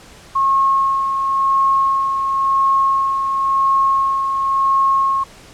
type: tone with tremolo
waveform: sine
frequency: 1085 Hz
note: C#6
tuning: 37 cents flat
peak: -11 dBFS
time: 0.35-5.24 s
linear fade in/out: 10 ms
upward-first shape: sine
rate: 0.95 Hz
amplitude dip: 45%
effects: pink hiss -42 dBFS RMS until 5.53 s + low-pass 9000 Hz 12 dB/octave